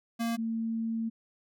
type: tone pair in turn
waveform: square / sine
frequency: 231.2 / 226.2 Hz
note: A#3 / A3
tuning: -14 / +48 cents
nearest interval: unison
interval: 38 cents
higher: first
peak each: -29 / -29 dBFS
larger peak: neither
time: 0.19-0.37 / 0.37-1.1 s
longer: second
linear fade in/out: 20 ms
effects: none